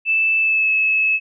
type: tone with pitch glide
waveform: sine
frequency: 2637 to 2593 Hz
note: E7 to E7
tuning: 0 to -29 cents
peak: -14 dBFS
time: 0.05-1.2 s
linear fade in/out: 50 ms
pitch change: -29 cents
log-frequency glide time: 0.39-0.7 s
effects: none